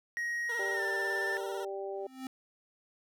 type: tone with pitch glide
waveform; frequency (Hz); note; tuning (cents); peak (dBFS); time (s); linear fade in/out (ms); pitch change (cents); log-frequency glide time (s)
triangle; 1886 to 1780.1; A#6 to A6; +20 to +20; -30; 0.17-1.37; 0; -100; 0.73-0.82
type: tone with vibrato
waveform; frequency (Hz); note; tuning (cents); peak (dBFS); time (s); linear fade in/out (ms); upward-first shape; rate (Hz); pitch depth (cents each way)
20% pulse; 466.2; A#4; 0; -35; 0.49-1.65; 5; square; 18; 50
type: harmonic tone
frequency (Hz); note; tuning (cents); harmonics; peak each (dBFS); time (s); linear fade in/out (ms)
195.8; G3; -2; 2 / 3 / 4; -37 / -41 / -43; 0.59-2.07; 5
type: tone with exponential growth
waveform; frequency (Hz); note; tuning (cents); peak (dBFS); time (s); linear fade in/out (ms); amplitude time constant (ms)
square; 261.6; C4; 0; -36; 1.92-2.27; 2; 75
effects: none